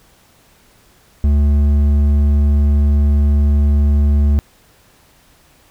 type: tone with hard clipping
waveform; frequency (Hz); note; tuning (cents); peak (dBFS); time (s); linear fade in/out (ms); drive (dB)
triangle; 72.5; D2; -22; -11; 1.24-4.39; 0; 10
effects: pink hiss -51 dBFS RMS until 5.7 s